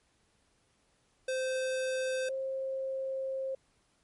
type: tone pair in turn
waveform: square / sine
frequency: 519 / 532.1 Hz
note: C5 / C5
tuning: -14 / +29 cents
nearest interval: unison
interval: 43 cents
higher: second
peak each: -31 / -32 dBFS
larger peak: first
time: 1.28-2.29 / 2.29-3.55 s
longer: second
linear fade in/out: 5 ms
effects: pink hiss -71 dBFS RMS until 4.03 s + MP3 48 kbps